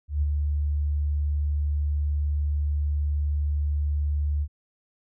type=tone with ADSR envelope; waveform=sine; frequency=73.42 Hz; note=D2; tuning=in tune; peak=-19 dBFS; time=0.08-4.48 s; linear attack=140 ms; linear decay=26 ms; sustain=-3 dB; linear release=60 ms; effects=none